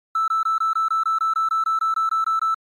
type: tone bursts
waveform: triangle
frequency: 1318.5 Hz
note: E6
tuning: in tune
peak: -14 dBFS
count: 16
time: 0.15-2.545 s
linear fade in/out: 5 ms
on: 130 ms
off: 21 ms
effects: tanh soft clip ceiling -14 dBFS + MP3 64 kbps